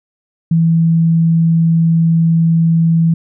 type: tone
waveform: sine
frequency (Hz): 164.81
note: E3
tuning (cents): 0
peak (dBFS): -8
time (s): 0.51-3.14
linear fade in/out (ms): 5
effects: none